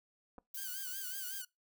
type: clicks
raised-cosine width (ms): 1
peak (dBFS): -38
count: 2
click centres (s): 0.382 / 0.386
type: noise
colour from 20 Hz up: violet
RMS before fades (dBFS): -43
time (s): 0.54-1.42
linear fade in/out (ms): 5
type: tone with vibrato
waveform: 5% pulse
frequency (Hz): 1531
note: G6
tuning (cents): -41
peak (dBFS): -34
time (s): 0.57-1.45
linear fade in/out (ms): 5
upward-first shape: sine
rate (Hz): 5.4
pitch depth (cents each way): 89
effects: noise-tail reverb RT60 0.2 s tail -23 dB re dry